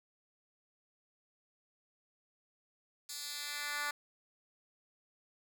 10% pulse tone with high-pass filter sweep, 292.2 Hz, D4, 9 cents flat, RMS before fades -40 dBFS, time 3.09-3.91 s, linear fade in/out 5 ms, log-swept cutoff 5400 to 1300 Hz, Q 1.2, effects 10-bit

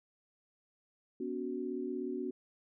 sine chord, B suspended second, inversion none, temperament equal with one note detuned, 246.9 / 283.5 / 370 Hz, B3 / C#4 / F#4, 0 / +39 / 0 cents, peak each -40 / -40 / -38 dBFS, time 1.2-2.31 s, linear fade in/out 5 ms, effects none

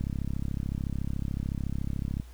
click train, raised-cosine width 5 ms, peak -19 dBFS, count 75, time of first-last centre 0.01-2.199 s, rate 33.8 Hz, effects added 60 Hz sine -44 dBFS peak until 2.33 s + pink hiss -58 dBFS RMS until 2.33 s

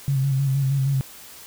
sine tone with vibrato, 136.1 Hz, C#3, 31 cents flat, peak -18 dBFS, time 0.08-1.01 s, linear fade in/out 0 ms, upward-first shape square, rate 6.4 Hz, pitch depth 37 cents each way, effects white hiss -43 dBFS RMS until 1.46 s

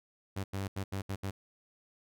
sawtooth tone bursts at uneven times, 97.5 Hz, G2, 9 cents flat, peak -30 dBFS, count 6, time 0.36-0.44 / 0.53-0.68 / 0.76-0.84 / 0.92-1.02 / 1.09-1.16 / 1.23-1.31 s, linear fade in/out 10 ms, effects none

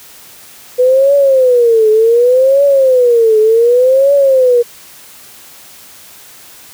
sine tone with vibrato, 493.9 Hz, B4, in tune, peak -5 dBFS, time 0.78-4.63 s, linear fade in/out 20 ms, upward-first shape triangle, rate 0.67 Hz, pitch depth 250 cents each way, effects white hiss -37 dBFS RMS until 6.73 s + high-pass 60 Hz 12 dB/octave

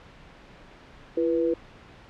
sine tone pair together, 337.5 / 490 Hz, E4 / B4, +41 / -14 cents, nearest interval tritone, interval 645 cents, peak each -24 dBFS, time 1.17-1.54 s, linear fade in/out 5 ms, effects pink hiss -49 dBFS RMS until 2.09 s + low-pass 3000 Hz 12 dB/octave

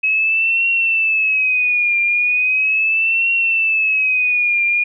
sine tone with vibrato, 2559 Hz, D#7, 48 cents sharp, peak -13 dBFS, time 0.03-4.84 s, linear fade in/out 10 ms, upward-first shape triangle, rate 0.38 Hz, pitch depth 120 cents each way, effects none

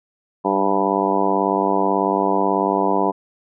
harmonic tone with a mistuned harmonic, 98.2 Hz, G2, 4 cents sharp, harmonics 2 / 3 / 4 / 5 / 6 / 7 / 8 / 9 / 10, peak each -26 / -24 / -23 / -26 / -28 / -24 / -27 / -24 / -23 dBFS, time 0.44-3.12 s, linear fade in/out 20 ms, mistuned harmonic 2, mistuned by -35 cents, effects none

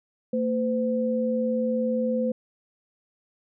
sine tone pair together, 227.2 / 510 Hz, A#3 / C5, -44 / -44 cents, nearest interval octave + major second, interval 1400 cents, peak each -25 dBFS, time 0.33-2.32 s, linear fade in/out 5 ms, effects none

